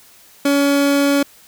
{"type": "tone", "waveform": "30% pulse", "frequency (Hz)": 282.2, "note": "C#4", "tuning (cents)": 31, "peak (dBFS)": -10, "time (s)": [0.45, 1.23], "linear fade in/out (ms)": 5, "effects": ["white hiss -47 dBFS RMS until 1.47 s"]}